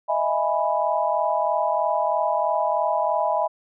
sine chord, E major seventh, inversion third, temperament equal with one note detuned, 622.3 / 665.4 / 830.6 / 987.8 Hz, D#5 / E5 / G#5 / B5, 0 / +16 / 0 / 0 cents, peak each -25 dBFS, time 0.08-3.48 s, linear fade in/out 20 ms, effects none

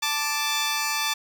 10% pulse tone pair together, 880 / 1173.9 Hz, A5 / D6, 0 / -1 cents, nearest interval perfect fourth, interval 499 cents, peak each -18 dBFS, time 0.02-1.14 s, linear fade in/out 10 ms, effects none

